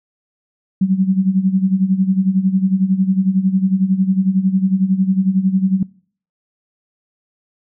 sine tone with tremolo, 189.7 Hz, F#3, 43 cents sharp, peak -9 dBFS, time 0.81-5.83 s, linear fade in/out 5 ms, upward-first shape sine, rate 11 Hz, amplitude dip 80%, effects noise-tail reverb RT60 0.5 s tail -23 dB re dry

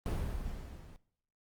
brown noise with level ramp, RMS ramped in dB -31 to -52 dBFS, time 0.06-0.96 s, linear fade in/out 0 ms, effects noise-tail reverb RT60 0.7 s tail -20 dB re dry + Opus 32 kbps

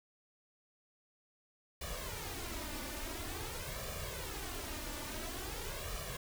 pink noise with flanger, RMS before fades -42 dBFS, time 1.81-6.17 s, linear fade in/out 5 ms, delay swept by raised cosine 1.7 to 3.4 ms, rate 0.48 Hz, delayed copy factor +0.7, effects none

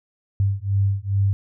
sine beating tone pair, 97.7 / 100.1 Hz, G2 / G2, -5 / +37 cents, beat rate 2.4 Hz, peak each -21 dBFS, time 0.4-1.33 s, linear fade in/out 0 ms, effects none

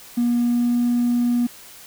triangle tone with pitch glide, 239.5 to 241.2 Hz, A#3 to B3, +47 to -41 cents, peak -13 dBFS, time 0.17-1.47 s, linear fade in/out 10 ms, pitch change +12 cents, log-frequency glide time 0.36-0.84 s, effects tanh soft clip ceiling -13 dBFS + white hiss -43 dBFS RMS until 1.86 s

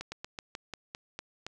slowing click train, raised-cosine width 0.2 ms, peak -21 dBFS, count 9, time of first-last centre 0.01-1.466 s, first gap 110 ms, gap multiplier 1.14, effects none

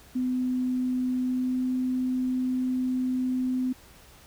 sine tone with pitch glide, 253.2 to 255 Hz, B3 to C4, +43 to -44 cents, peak -24 dBFS, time 0.15-3.73 s, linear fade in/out 10 ms, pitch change +13 cents, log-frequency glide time 1.18-1.67 s, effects added 66 Hz sine -59 dBFS peak until 4.26 s + pink hiss -53 dBFS RMS until 4.26 s

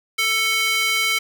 square tone with high-pass filter, 443.1 Hz, A4, 12 cents sharp, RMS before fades -20 dBFS, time 0.18-1.19 s, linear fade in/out 10 ms, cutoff 2200 Hz, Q 2, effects none

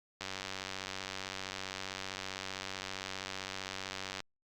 click train, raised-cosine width 0.2 ms, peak -21 dBFS, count 382, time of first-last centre 0.21-4.204 s, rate 95.4 Hz, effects Opus 48 kbps

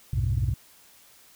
sine tone cluster, 61.9 / 90.2 / 106.7 / 126.4 Hz, B1 / F#2 / G#2 / B2, +5 / -44 / +47 / +41 cents, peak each -27 dBFS, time 0.13-0.54 s, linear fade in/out 5 ms, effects tanh soft clip ceiling -16 dBFS + white hiss -55 dBFS RMS until 1.35 s

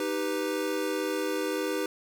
square chord, Eb augmented, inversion none, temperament equal, 311.1 / 392 / 493.9 Hz, Eb4 / G4 / B4, 0 / 0 / 0 cents, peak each -33 dBFS, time 0-1.86 s, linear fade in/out 2 ms, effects none

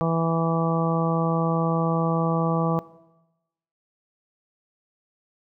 harmonic tone, 164.81 Hz, E3, in tune, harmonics 1 / 2 / 3 / 4 / 5 / 6 / 7, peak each -23 / -31 / -27 / -29 / -32 / -35 / -30 dBFS, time 0.01-2.79 s, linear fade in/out 0 ms, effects noise-tail reverb RT60 1.0 s tail -19 dB re dry

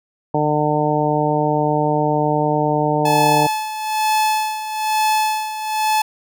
harmonic tone, 150.3 Hz, D3, 40 cents sharp, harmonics 1 / 2 / 3 / 4 / 5 / 6, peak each -22 / -22 / -22 / -22 / -22 / -22 dBFS, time 0.34-3.47 s, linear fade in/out 5 ms
45% pulse tone with tremolo, 864 Hz, A5, 32 cents flat, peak -14 dBFS, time 3.05-6.02 s, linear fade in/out 5 ms, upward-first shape sine, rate 1.1 Hz, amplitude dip 70%
effects none

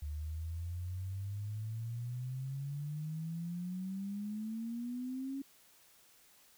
sine exponential sweep, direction up, 73.1 to 276.6 Hz, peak -37 dBFS, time 0.02-5.42 s, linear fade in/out 5 ms, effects white hiss -64 dBFS RMS until 6.57 s

